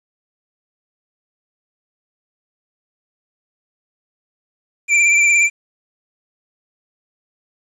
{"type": "tone with vibrato", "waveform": "square", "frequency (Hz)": 2352, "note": "D7", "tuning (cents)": 2, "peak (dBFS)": -11, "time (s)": [4.88, 5.5], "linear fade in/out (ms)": 50, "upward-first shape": "triangle", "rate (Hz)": 17, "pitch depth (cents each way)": 37, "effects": ["resampled to 24000 Hz", "8-bit"]}